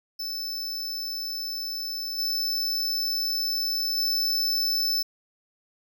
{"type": "tone with level steps", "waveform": "square", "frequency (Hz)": 5274, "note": "E8", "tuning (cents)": 0, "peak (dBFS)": [-30, -25, -23], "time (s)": [0.19, 5.03], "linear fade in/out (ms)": 10, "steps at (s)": [2.18, 3.97], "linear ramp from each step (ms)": 10, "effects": []}